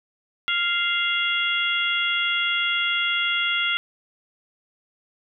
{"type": "harmonic tone with a mistuned harmonic", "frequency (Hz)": 697, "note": "F5", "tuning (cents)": -4, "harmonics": [2, 3, 4, 5], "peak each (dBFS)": [-26, -26, -26, -26], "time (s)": [0.48, 3.77], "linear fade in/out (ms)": 0, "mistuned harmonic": 5, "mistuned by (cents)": -72, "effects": []}